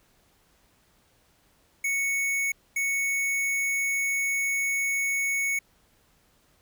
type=tone bursts at uneven times; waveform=square; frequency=2217 Hz; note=C#7; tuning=in tune; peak=-25 dBFS; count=2; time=1.84-2.52 / 2.76-5.59 s; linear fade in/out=5 ms; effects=pink hiss -64 dBFS RMS until 6.61 s